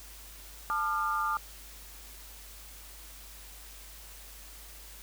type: chord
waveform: sine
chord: D minor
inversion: second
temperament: equal with one note detuned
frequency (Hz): 880 / 1202.1 / 1396.9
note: A5 / D6 / F6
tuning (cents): 0 / +40 / 0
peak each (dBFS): -35 / -29 / -35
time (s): 0.7-1.37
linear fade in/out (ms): 0
effects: added 50 Hz sine -50 dBFS peak until 5.02 s + white hiss -50 dBFS RMS until 5.02 s